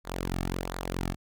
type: tone with flanger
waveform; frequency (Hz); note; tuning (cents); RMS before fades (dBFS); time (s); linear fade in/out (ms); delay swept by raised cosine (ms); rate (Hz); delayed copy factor
sawtooth; 44.83; F1; +46; -33; 0.04-1.16; 50; 0.34 to 2.04; 1.4; -0.7
effects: none